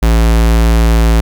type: tone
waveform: square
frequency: 56.3 Hz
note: A1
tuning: 40 cents sharp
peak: -7 dBFS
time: 0.02-1.21 s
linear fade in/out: 10 ms
effects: none